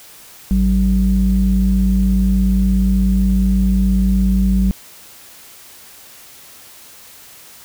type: tone pair together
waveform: sine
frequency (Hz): 53.32 / 190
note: G#1 / F#3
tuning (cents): +46 / +46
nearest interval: octave + minor seventh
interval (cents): 2200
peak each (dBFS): -13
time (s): 0.51-4.71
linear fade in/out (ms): 0
effects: tanh soft clip ceiling -5 dBFS + white hiss -41 dBFS RMS until 7.64 s